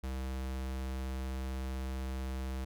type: tone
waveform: square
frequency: 65.41 Hz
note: C2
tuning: in tune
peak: -36 dBFS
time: 0.03-2.65 s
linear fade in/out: 10 ms
effects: none